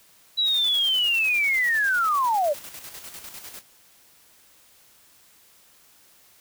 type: linear sweep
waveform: sine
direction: down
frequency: 3951 to 549 Hz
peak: -19 dBFS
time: 0.37-2.54 s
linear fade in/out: 20 ms
type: noise with tremolo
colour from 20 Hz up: white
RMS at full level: -39 dBFS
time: 0.44-3.63 s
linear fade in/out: 50 ms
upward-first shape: square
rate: 10 Hz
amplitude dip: 50%
effects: white hiss -56 dBFS RMS until 6.4 s